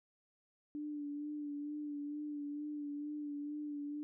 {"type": "tone with vibrato", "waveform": "sine", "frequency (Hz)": 293.7, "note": "D4", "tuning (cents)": 0, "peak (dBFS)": -39, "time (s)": [0.75, 4.03], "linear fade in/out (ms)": 0, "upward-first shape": "sine", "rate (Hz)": 2.2, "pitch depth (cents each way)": 30, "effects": []}